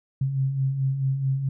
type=beating tone pair; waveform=sine; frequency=130.81 / 135.41 Hz; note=C3 / C#3; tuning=0 / -40 cents; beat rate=4.6 Hz; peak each=-31 / -22 dBFS; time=0.21-1.49 s; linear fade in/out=5 ms; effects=none